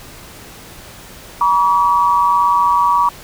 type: tone pair together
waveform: sine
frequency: 959.5 / 1141 Hz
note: A#5 / C#6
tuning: +50 / +50 cents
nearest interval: minor third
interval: 300 cents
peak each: -13 dBFS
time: 1.41-3.09 s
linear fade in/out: 2 ms
effects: pink hiss -37 dBFS RMS until 3.23 s